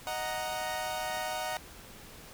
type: chord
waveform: sawtooth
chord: D# minor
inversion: none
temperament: equal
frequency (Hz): 622.3 / 740 / 932.3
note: D#5 / F#5 / A#5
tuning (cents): 0 / 0 / 0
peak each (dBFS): -34 / -32 / -35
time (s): 0.07-1.57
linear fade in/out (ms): 0
effects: pink hiss -50 dBFS RMS until 2.33 s